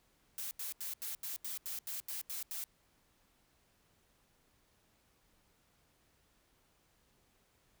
blue noise bursts, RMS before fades -41 dBFS, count 11, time 0.38-2.64 s, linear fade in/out 0 ms, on 130 ms, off 83 ms, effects pink hiss -72 dBFS RMS until 7.8 s

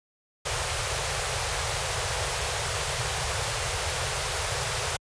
pink band-stop noise, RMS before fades -28 dBFS, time 0.45-4.97 s, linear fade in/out 10 ms, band 140 to 420 Hz, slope 48 dB/octave, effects high-pass 60 Hz 12 dB/octave + resampled to 22050 Hz

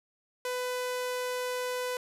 sawtooth tone, 499.7 Hz, B4, 20 cents sharp, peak -27 dBFS, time 0.45-1.97 s, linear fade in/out 2 ms, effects resampled to 32000 Hz + 9-bit

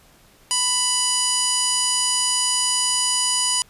harmonic tone with a mistuned harmonic, 990 Hz, B5, 4 cents sharp, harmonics 1 / 2 / 3 / 4 / 5 / 6 / 7 / 8 / 9 / 10, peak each -29 / -37 / -25 / -36 / -25 / -33 / -25 / -36 / -27 / -25 dBFS, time 0.51-3.62 s, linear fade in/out 0 ms, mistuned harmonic 6, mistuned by -41 cents, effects pink hiss -53 dBFS RMS until 3.69 s + resampled to 32000 Hz

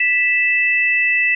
sine tone pair together, 1975.5 / 2637 Hz, B6 / E7, 0 / 0 cents, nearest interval perfect fourth, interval 500 cents, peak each -16 dBFS, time 0-1.35 s, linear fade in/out 5 ms, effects none

